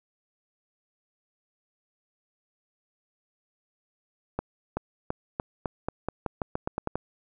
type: accelerating click train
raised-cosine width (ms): 1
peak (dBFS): -14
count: 14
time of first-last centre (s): 4.39-6.956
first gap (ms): 380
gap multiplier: 0.88
effects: none